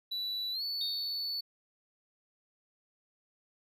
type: tone with pitch glide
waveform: triangle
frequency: 3951 to 4461 Hz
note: B7 to C#8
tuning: 0 to +10 cents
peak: -32 dBFS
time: 0.11-1.41 s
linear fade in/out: 10 ms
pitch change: +210 cents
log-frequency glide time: 0.52-0.63 s
type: tone with exponential decay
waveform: triangle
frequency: 3693 Hz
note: A#7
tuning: 17 cents flat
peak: -31 dBFS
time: 0.81-1.37 s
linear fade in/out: 1 ms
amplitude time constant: 120 ms
effects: none